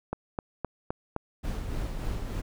click train, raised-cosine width 1 ms, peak -16 dBFS, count 5, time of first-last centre 0.13-1.164 s, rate 3.87 Hz
brown noise with tremolo, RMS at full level -31 dBFS, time 1.43-2.42 s, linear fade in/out 20 ms, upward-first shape sine, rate 3.4 Hz, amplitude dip 35%
effects none

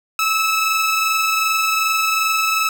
25% pulse tone pair together, 1301.7 / 2626 Hz, E6 / E7, -22 / -7 cents, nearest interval octave, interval 1215 cents, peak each -13 / -19 dBFS, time 0.19-2.69 s, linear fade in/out 2 ms, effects none

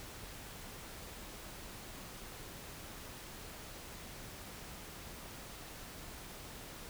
silence, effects pink hiss -49 dBFS RMS until 6.89 s

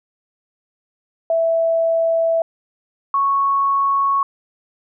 sine tone pair in turn, 659.3 / 1106.3 Hz, E5 / C#6, 0 / -4 cents, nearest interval major sixth, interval 896 cents, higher second, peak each -14 dBFS, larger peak neither, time 1.3-2.42 / 3.14-4.23 s, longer first, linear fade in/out 2 ms, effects none

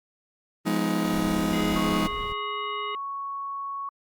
40% pulse chord, F half-diminished seventh, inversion none, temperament just, 174.61 / 209.5 / 251.4 / 314.3 Hz, F3 / Ab3 / Cb4 / Eb4, 0 / +15 / +31 / +18 cents, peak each -28 / -27 / -32 / -27 dBFS, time 0.65-2.08 s, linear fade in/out 20 ms
brown noise, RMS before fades -38 dBFS, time 1.13-2.33 s, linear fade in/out 10 ms
harmonic tone, 415.3 Hz, G#4, in tune, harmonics 1 / 3 / 5 / 7 / 9, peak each -37 / -40 / -37 / -37 / -46 dBFS, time 1.53-2.95 s, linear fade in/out 2 ms
sine tone with pitch glide, 1100 to 1109.6 Hz, C#6 to C#6, -14 to +1 cents, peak -30 dBFS, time 1.76-3.89 s, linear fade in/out 2 ms, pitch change +15 cents, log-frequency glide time 2.2-2.6 s
effects Opus 32 kbps

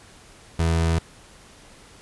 30% pulse tone, 82.41 Hz, E2, in tune, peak -16 dBFS, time 0.59-0.99 s, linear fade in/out 5 ms, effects pink hiss -49 dBFS RMS until 2.01 s + resampled to 24000 Hz

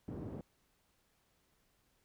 pink band-pass noise, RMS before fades -44 dBFS, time 0.08-0.41 s, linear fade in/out 2 ms, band 110 to 380 Hz, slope 12 dB/octave, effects pink hiss -75 dBFS RMS until 2.04 s

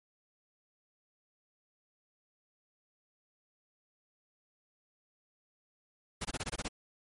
pink noise bursts, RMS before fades -36 dBFS, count 8, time 6.21-6.684 s, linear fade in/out 10 ms, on 40 ms, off 22 ms, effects MP3 48 kbps

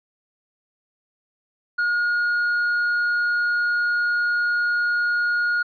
triangle tone, 1435 Hz, F6, 47 cents sharp, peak -17 dBFS, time 1.78-5.63 s, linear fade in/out 10 ms, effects resampled to 11025 Hz

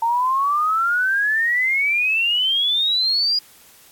sine exponential sweep, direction up, 906 to 4900 Hz, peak -16 dBFS, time 0.02-3.39 s, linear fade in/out 5 ms, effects white hiss -49 dBFS RMS until 3.91 s + AAC 64 kbps

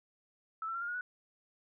sine tone with pitch steps, 1311 / 1342.4 / 1374.6 / 1407.5 / 1441.3 / 1475.8 Hz, E6 / E6 / F6 / F6 / F#6 / F#6, -10 / +31 / -28 / +13 / -46 / -5 cents, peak -35 dBFS, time 0.62-1.01 s, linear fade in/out 2 ms, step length 65 ms, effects none

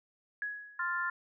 sine tone with exponential decay, 1674 Hz, G#6, 13 cents sharp, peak -31 dBFS, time 0.42-1.02 s, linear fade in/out 1 ms, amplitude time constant 130 ms
sine chord, F major, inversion second, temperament equal, 1046.5 / 1396.9 / 1760 Hz, C6 / F6 / A6, 0 / 0 / 0 cents, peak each -37 / -34 / -35 dBFS, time 0.79-1.1 s, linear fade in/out 5 ms
effects none

